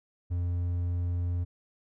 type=tone; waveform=triangle; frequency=87.7 Hz; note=F2; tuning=8 cents sharp; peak=-25 dBFS; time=0.3-1.45 s; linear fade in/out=20 ms; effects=none